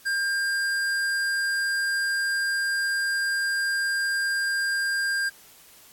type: tone with tanh clipping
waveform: sine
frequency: 1600 Hz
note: G6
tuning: 35 cents sharp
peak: -25 dBFS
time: 0.05-5.3 s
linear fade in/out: 20 ms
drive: 18 dB
effects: white hiss -52 dBFS RMS until 5.92 s + AAC 64 kbps